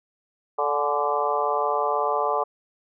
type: harmonic tone with a mistuned harmonic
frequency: 146.1 Hz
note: D3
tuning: 9 cents flat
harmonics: 3 / 4 / 5 / 6 / 7 / 8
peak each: -28 / -28 / -28 / -28 / -28 / -28 dBFS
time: 0.58-2.44 s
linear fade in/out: 10 ms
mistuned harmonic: 6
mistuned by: -48 cents
effects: none